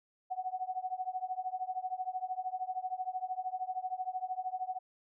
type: tone with tremolo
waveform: sine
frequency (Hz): 743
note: F#5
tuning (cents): +7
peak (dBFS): -30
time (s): 0.3-4.79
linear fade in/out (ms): 20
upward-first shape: triangle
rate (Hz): 13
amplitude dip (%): 100
effects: none